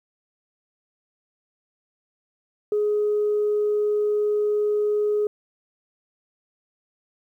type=tone; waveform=sine; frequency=418.6 Hz; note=G#4; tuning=14 cents sharp; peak=-18 dBFS; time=2.72-5.27 s; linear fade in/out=2 ms; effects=tanh soft clip ceiling -15 dBFS + 10-bit